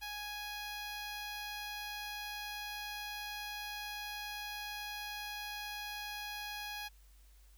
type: tone with notch filter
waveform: 10% pulse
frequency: 830.6 Hz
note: G#5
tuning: in tune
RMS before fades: -43 dBFS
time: 0.01-6.89 s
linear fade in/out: 20 ms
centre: 8200 Hz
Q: 1.7
effects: added 50 Hz sine -58 dBFS peak until 7.57 s + white hiss -69 dBFS RMS until 7.57 s